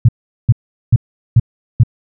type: tone bursts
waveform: sine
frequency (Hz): 116.54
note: A#2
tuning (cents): 0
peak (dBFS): -3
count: 5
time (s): 0.05-1.835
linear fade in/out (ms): 5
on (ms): 37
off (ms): 400
effects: none